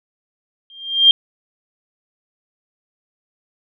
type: tone with exponential growth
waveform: sine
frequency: 3194 Hz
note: G7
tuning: 32 cents sharp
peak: -3 dBFS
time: 0.7-1.11 s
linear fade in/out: 1 ms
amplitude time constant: 89 ms
effects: none